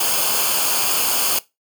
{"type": "noise with comb filter", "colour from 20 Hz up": "white", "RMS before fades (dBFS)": -19, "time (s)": [0, 1.39], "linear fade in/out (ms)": 5, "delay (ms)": 0.52, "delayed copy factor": -0.7, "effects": ["noise-tail reverb RT60 0.2 s tail -19 dB re dry"]}